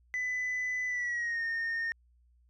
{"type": "tone with pitch glide", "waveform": "sine", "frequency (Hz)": [2000, 1834], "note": ["B6", "A#6"], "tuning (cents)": [21, -29], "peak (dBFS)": -28, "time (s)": [0.14, 1.92], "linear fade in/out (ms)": 0, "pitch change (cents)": -150, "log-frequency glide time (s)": [0.87, 1.43], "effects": ["tanh soft clip ceiling -29 dBFS", "added 60 Hz sine -62 dBFS peak until 2.49 s"]}